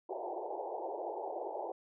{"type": "band-pass noise", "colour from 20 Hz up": "white", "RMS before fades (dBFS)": -40, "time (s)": [0.09, 1.72], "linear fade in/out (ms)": 5, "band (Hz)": [340, 900], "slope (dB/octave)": 96, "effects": []}